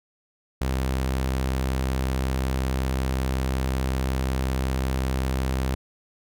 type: tone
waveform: sawtooth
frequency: 65.41 Hz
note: C2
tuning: in tune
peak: -19 dBFS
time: 0.61-5.75 s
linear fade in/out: 5 ms
effects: none